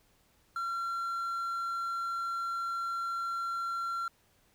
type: tone with quantisation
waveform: triangle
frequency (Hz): 1367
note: F6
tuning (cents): -37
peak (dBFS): -30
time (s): 0.56-4.08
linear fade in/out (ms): 2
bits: 10
effects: pink hiss -68 dBFS RMS until 4.54 s